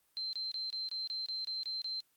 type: tone bursts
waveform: sine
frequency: 4117 Hz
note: C8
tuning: 29 cents flat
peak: -35 dBFS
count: 10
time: 0.17-2.004 s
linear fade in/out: 0 ms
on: 160 ms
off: 26 ms
effects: white hiss -73 dBFS RMS until 2.16 s + Opus 32 kbps